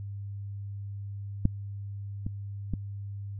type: clicks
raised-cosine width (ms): 5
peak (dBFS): -10 / -20 / -16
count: 3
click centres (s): 1.454 / 2.265 / 2.737
effects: added 100 Hz sine -35 dBFS peak until 3.39 s